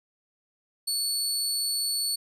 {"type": "tone", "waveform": "25% pulse", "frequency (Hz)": 4435, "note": "C#8", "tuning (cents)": 0, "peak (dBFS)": -21, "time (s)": [0.87, 2.16], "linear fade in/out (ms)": 10, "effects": []}